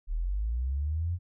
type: linear sweep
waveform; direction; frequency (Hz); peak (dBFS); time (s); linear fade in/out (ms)
sine; up; 35.82 to 90.3; -27; 0.07-1.19; 50
effects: none